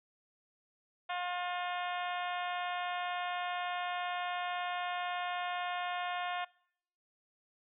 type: harmonic tone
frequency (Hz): 356.4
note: F4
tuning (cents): +35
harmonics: 2 / 3 / 4 / 5 / 6 / 7 / 8 / 9 / 10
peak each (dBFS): -37 / -41 / -43 / -45 / -47 / -48 / -49 / -50 / -51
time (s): 1.09-6.45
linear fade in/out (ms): 10
effects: noise-tail reverb RT60 0.7 s tail -25 dB re dry